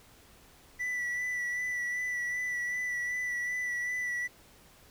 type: tone with vibrato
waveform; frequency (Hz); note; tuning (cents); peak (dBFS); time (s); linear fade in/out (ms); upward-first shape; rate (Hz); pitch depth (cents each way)
triangle; 1968; B6; -7; -29; 0.79-4.28; 20; sine; 2.6; 23
effects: pink hiss -58 dBFS RMS until 4.9 s